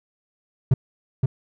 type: tone with echo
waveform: triangle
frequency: 130.81 Hz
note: C3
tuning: in tune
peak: -10 dBFS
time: 0.71-0.74 s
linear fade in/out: 5 ms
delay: 520 ms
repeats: 1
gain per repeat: -3 dB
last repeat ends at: 1.26 s
effects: none